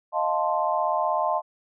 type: chord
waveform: sine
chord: F dominant seventh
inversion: third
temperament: equal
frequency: 622.3 / 698.5 / 880 / 1046.5 Hz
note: Eb5 / F5 / A5 / C6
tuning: 0 / 0 / 0 / 0 cents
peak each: -27 dBFS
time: 0.12-1.42 s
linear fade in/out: 50 ms
effects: none